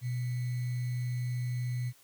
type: tone with sample-and-hold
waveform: sine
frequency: 123.47 Hz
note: B2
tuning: in tune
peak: -30 dBFS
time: 0.01-1.93 s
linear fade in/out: 50 ms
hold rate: 2100 Hz
effects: white hiss -61 dBFS RMS until 2.03 s